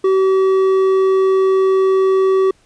sine tone with hard clipping, 381.6 Hz, G4, 47 cents flat, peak -12 dBFS, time 0.04-2.51 s, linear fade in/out 5 ms, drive 6 dB, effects pink hiss -55 dBFS RMS until 2.65 s + resampled to 22050 Hz

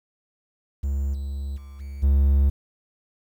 triangle tone with level steps, 69.3 Hz, C#2, in tune, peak -20 / -25 / -36 / -30 / -13 dBFS, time 0.83-2.5 s, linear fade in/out 10 ms, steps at 1.13 / 1.56 / 1.79 / 2.02 s, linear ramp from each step 20 ms, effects 9-bit

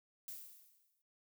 violet noise with exponential decay, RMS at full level -45 dBFS, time 0.28-1.02 s, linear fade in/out 0 ms, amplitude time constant 160 ms, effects noise-tail reverb RT60 0.2 s tail -20 dB re dry

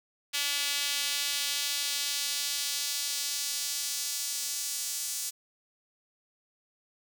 sawtooth tone with high-pass filter sweep, 286.4 Hz, D4, 43 cents flat, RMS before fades -32 dBFS, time 0.33-5.31 s, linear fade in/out 20 ms, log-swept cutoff 3000 to 6700 Hz, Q 1.2, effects none

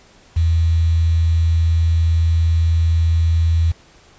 sine tone with quantisation, 82.41 Hz, E2, in tune, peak -12 dBFS, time 0.36-3.72 s, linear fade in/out 10 ms, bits 6, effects pink hiss -49 dBFS RMS until 4.18 s + resampled to 16000 Hz

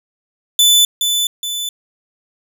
sawtooth tone with echo, 3500 Hz, A7, 10 cents flat, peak -5 dBFS, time 0.59-0.85 s, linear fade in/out 2 ms, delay 420 ms, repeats 2, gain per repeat -6 dB, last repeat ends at 1.69 s, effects none

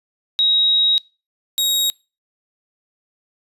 sine / sawtooth tone pair in turn, 3804 / 3780 Hz, A#7 / A#7, +34 / +23 cents, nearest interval unison, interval 11 cents, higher first, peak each -13 dBFS, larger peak neither, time 0.39-0.98 / 1.58-1.9 s, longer first, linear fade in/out 0 ms, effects noise-tail reverb RT60 0.3 s tail -24 dB re dry + resampled to 32000 Hz

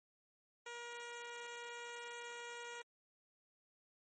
10% pulse tone, 475.6 Hz, A#4, 35 cents sharp, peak -38 dBFS, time 0.66-2.82 s, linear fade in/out 5 ms, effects low-pass 11000 Hz 12 dB/octave + MP3 32 kbps

